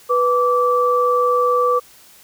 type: tone pair together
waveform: sine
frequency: 493 / 1162 Hz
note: B4 / D6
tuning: -3 / -19 cents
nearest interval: octave + minor third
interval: 1484 cents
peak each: -16 dBFS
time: 0.09-1.8 s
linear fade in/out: 20 ms
effects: white hiss -47 dBFS RMS until 2.23 s